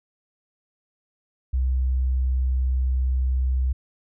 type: tone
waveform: sine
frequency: 64.3 Hz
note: C2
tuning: 30 cents flat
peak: -19 dBFS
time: 1.53-3.73 s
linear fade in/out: 10 ms
effects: none